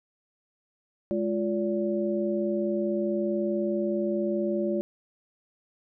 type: tone cluster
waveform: sine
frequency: 209 / 349.8 / 575 Hz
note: G#3 / F4 / D5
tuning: +11 / +3 / -37 cents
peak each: -29 / -28 / -30 dBFS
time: 1.11-4.81 s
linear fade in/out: 0 ms
effects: none